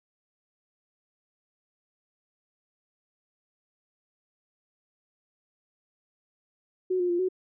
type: tone with pitch steps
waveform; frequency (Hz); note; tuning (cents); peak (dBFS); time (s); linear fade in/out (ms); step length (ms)
sine; 369.5 / 356 / 347.8 / 371.1; F#4 / F4 / F4 / F#4; -2 / +33 / -7 / +5; -23; 6.9-7.288; 10; 97
effects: none